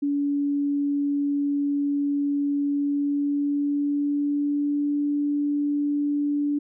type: tone with pitch glide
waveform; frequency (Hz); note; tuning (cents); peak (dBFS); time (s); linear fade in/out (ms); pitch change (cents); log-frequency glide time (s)
sine; 285.4 to 290.2; D4 to D4; -49 to -21; -21; 0.02-6.59; 10; +28; 2.67-4.98
effects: none